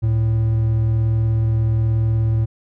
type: tone pair together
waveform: triangle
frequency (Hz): 70 / 111.12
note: C#2 / A2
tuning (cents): +18 / +18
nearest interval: minor sixth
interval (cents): 800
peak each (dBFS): -24 / -13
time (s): 0.02-2.46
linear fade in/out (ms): 20
effects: none